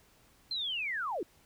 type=linear sweep; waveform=sine; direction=down; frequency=4186 to 293.7 Hz; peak=-32 dBFS; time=0.51-1.23 s; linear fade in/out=2 ms; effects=pink hiss -64 dBFS RMS until 1.45 s